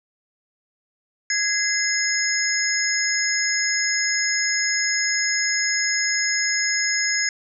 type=tone cluster; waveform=sine; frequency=1663 / 2059 / 5170 / 6660 Hz; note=G#6 / C7 / E8 / G#8; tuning=+2 / -28 / -34 / +4 cents; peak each=-25 dBFS; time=1.3-7.29 s; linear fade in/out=2 ms; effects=none